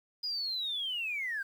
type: linear sweep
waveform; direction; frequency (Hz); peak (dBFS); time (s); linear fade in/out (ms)
triangle; down; 4978 to 1537; -29; 0.23-1.43; 10
effects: tanh soft clip ceiling -30 dBFS + 10-bit